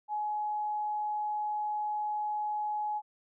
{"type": "tone", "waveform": "sine", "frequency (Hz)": 843, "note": "G#5", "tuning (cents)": 26, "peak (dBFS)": -30, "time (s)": [0.08, 3.02], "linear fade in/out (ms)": 50, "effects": []}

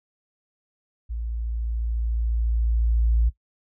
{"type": "tone with level ramp", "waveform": "sine", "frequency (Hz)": 57, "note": "A#1", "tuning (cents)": -38, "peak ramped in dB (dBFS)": [-27, -15], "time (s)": [1.09, 3.3], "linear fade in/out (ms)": 20, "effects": ["noise-tail reverb RT60 0.1 s tail -17 dB re dry", "tanh soft clip ceiling -12 dBFS"]}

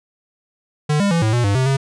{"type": "tone with pitch steps", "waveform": "square", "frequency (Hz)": [150.1, 201, 167.8, 109.5, 120.8, 100.4, 130.4, 135.8], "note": ["D3", "G3", "E3", "A2", "B2", "G2", "C3", "C#3"], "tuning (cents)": [38, 44, 31, -8, -38, 42, -5, -35], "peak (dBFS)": -15, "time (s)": [0.89, 1.77], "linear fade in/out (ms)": 10, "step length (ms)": 110, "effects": ["resampled to 22050 Hz"]}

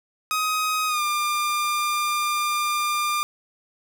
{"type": "tone with pitch glide", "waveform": "sawtooth", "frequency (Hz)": [1258, 1197.7], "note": ["D#6", "D6"], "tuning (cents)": [19, 34], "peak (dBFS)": -18, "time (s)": [0.31, 3.23], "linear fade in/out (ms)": 0, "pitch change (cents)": -85, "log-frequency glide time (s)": [0.87, 1.02], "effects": []}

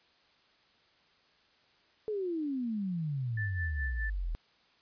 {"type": "exponential sweep", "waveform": "sine", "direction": "down", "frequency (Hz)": [440, 38.89], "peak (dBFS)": -31, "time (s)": [2.08, 4.35], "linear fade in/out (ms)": 0}
{"type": "tone with tremolo", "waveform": "sine", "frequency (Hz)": 1760, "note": "A6", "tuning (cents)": 0, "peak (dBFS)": -34, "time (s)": [3.37, 4.1], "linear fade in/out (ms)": 5, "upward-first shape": "sine", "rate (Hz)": 4.8, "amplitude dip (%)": 75}
{"effects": ["white hiss -66 dBFS RMS until 4.81 s", "resampled to 11025 Hz"]}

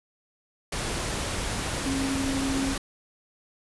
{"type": "tone in noise", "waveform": "sine", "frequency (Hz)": 270.4, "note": "C#4", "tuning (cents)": -43, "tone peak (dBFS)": -26, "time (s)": [1.86, 2.74], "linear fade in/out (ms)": 5, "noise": "pink", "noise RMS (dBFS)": -30, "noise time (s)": [0.72, 2.78], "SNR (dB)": 1, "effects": ["resampled to 24000 Hz"]}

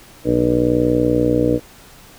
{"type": "harmonic tone", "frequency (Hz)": 60.6, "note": "B1", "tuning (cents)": -32, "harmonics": [1, 2, 3, 4, 5, 6, 7, 8, 9, 10], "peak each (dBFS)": [-28, -23, -29, -24, -17, -29, -26, -18, -29, -28], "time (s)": [0.24, 1.6], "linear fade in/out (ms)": 50, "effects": ["pink hiss -44 dBFS RMS until 2.18 s"]}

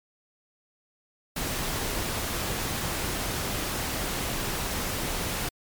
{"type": "noise", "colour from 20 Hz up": "pink", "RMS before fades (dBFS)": -30, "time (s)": [1.36, 5.49], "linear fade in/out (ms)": 5, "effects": ["MP3 96 kbps"]}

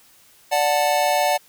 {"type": "chord", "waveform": "square", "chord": "D major", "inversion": "none", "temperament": "just", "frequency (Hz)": [587.3, 734.2, 881], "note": ["D5", "F#5", "A5"], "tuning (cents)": [0, -14, 2], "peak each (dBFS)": [-22, -21, -24], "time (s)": [0.51, 1.38], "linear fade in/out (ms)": 20, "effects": ["white hiss -53 dBFS RMS until 1.48 s"]}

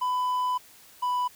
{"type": "tone pair in turn", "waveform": "triangle", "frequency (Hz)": [1000, 990.8], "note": ["B5", "B5"], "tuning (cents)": [21, 5], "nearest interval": "unison", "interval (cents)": 16, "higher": "first", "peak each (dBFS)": -22, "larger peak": "neither", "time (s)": [[0.01, 0.58], [1.02, 1.28]], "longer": "first", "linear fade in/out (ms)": 10, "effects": ["white hiss -53 dBFS RMS until 1.35 s"]}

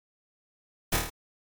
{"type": "noise with echo", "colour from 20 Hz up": "pink", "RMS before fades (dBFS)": -24, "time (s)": [0.92, 0.97], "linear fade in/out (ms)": 10, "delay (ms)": 26, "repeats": 5, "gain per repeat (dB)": -3, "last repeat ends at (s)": 1.1, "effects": ["MP3 96 kbps"]}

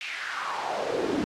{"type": "noise with high-pass filter sweep", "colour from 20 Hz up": "brown", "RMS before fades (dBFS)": -30, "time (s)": [0.01, 1.24], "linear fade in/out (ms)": 0, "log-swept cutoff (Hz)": [2600, 270], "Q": 3.7, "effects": ["low-pass 6000 Hz 12 dB/octave", "AAC 64 kbps"]}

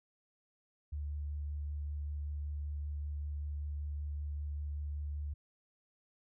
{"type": "tone with vibrato", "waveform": "sine", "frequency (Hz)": 73.4, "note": "D2", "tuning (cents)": 0, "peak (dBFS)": -36, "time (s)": [0.92, 5.34], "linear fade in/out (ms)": 10, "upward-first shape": "sine", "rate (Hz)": 5.2, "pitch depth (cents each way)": 11, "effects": []}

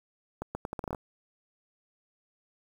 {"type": "accelerating click train", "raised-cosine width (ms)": 1, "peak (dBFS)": -20, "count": 10, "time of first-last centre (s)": [0.42, 0.948], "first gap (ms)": 130, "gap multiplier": 0.78, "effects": ["8-bit"]}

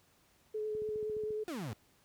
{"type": "tone with vibrato", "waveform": "sine", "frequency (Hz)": 428.5, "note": "A4", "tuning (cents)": -46, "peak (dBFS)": -34, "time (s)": [0.54, 1.44], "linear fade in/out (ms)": 10, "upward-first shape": "sine", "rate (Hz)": 9.6, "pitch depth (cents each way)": 14}
{"type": "click train", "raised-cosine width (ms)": 3, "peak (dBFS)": -37, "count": 9, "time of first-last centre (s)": [0.75, 1.306], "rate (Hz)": 14.4}
{"type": "exponential sweep", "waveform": "35% pulse", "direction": "down", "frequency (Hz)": [370, 98], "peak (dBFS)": -36, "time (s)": [1.48, 1.73], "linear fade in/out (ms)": 0}
{"effects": ["pink hiss -68 dBFS RMS until 2.04 s", "high-pass 60 Hz 12 dB/octave"]}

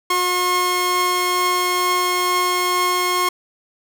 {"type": "tone pair together", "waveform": "sawtooth", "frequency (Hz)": [360.4, 1079], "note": ["F#4", "C#6"], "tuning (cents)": [-45, -47], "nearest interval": "octave + perfect fifth", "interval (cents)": 1898, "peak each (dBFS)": [-19, -14], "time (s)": [0.1, 3.29], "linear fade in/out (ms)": 5, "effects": []}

